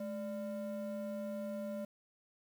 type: ring-modulated tone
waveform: triangle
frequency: 400.9 Hz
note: G4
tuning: 39 cents sharp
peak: -33 dBFS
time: 0-1.85 s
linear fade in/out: 5 ms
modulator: 188 Hz
effects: 10-bit